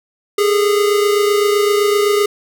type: tone pair together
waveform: square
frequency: 409.1 / 436.9 Hz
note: G#4 / A4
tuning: -26 / -12 cents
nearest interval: minor second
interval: 114 cents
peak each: -13 / -21 dBFS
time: 0.38-2.26 s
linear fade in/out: 5 ms
effects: none